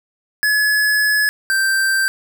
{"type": "tone pair in turn", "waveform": "square", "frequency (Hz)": [1701, 1566.1], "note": ["G#6", "G6"], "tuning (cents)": [41, -2], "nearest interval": "minor second", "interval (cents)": 143, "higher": "first", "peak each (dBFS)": [-14, -15], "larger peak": "first", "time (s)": [[0.43, 1.29], [1.5, 2.08]], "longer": "first", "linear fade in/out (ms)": 0, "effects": []}